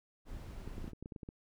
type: noise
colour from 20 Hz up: brown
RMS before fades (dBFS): -45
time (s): 0.25-0.93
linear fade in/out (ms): 50
type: clicks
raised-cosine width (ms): 3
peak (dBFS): -32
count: 11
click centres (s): 0.676 / 0.781 / 0.843 / 0.879 / 0.933 / 1.026 / 1.059 / 1.122 / 1.162 / 1.232 / 1.289
effects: none